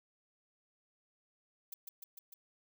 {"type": "noise with echo", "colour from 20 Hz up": "violet", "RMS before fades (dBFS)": -44, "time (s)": [1.72, 1.74], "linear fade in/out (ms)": 5, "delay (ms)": 150, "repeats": 4, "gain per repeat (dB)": -2, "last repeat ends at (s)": 2.34, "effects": []}